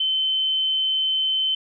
sine tone, 3071 Hz, G7, 36 cents flat, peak -19 dBFS, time 0-1.55 s, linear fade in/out 5 ms, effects none

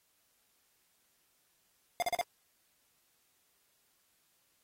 square tone bursts, 704 Hz, F5, 14 cents sharp, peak -29 dBFS, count 4, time 2-2.212 s, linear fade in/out 0 ms, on 23 ms, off 40 ms, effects white hiss -73 dBFS RMS until 4.63 s + AAC 48 kbps

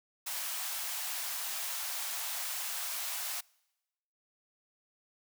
white high-pass noise, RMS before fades -37 dBFS, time 0.26-3.41 s, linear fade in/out 10 ms, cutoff 620 Hz, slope 48 dB/octave, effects noise-tail reverb RT60 1.0 s tail -26 dB re dry

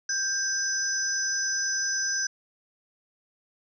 sine tone cluster, 1576 / 5090 / 5990 Hz, G6 / D#8 / F#8, +9 / +39 / +20 cents, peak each -30 / -31 / -28 dBFS, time 0.09-2.27 s, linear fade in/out 5 ms, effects none

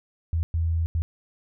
sine tone bursts at uneven times, 82.41 Hz, E2, in tune, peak -21 dBFS, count 3, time 0.33-0.43 / 0.54-0.86 / 0.95-1.02 s, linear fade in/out 0 ms, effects none

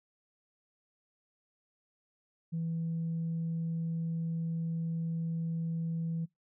sine tone, 164.81 Hz, E3, in tune, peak -30 dBFS, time 2.52-6.26 s, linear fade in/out 20 ms, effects noise-tail reverb RT60 0.2 s tail -26 dB re dry + tanh soft clip ceiling -28 dBFS

